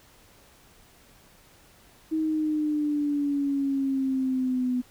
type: exponential sweep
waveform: sine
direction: down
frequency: 317.9 to 248.2 Hz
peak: -23 dBFS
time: 2.11-4.82 s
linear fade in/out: 20 ms
effects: pink hiss -56 dBFS RMS until 4.9 s